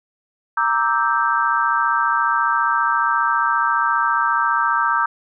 sine chord, E half-diminished seventh, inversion second, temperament equal with one note detuned, 932.3 / 1174.7 / 1309.4 / 1568 Hz, Bb5 / D6 / E6 / G6, 0 / 0 / -12 / 0 cents, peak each -21 dBFS, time 0.57-5.06 s, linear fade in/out 5 ms, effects none

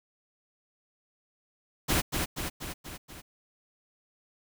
pink noise with echo, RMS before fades -26 dBFS, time 1.88-2.02 s, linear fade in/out 20 ms, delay 240 ms, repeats 5, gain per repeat -4 dB, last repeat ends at 3.22 s, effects none

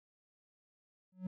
triangle tone with exponential growth, 185 Hz, F#3, in tune, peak -31 dBFS, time 1.12-1.27 s, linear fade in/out 5 ms, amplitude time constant 32 ms, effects none

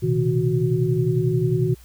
sine tone cluster, 120.4 / 131.6 / 160.2 / 367.3 Hz, B2 / C3 / E3 / F#4, -44 / +10 / -49 / -13 cents, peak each -23 dBFS, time 0.02-1.75 s, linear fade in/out 20 ms, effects added 60 Hz sine -45 dBFS peak until 1.84 s + white hiss -53 dBFS RMS until 1.84 s

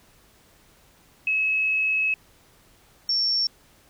sine tone pair in turn, 2576 / 5458 Hz, E7 / F8, -41 / -41 cents, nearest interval octave + minor second, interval 1300 cents, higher second, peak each -20 dBFS, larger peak neither, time 1.27-2.14 / 3.09-3.47 s, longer first, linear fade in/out 2 ms, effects pink hiss -57 dBFS RMS until 3.89 s

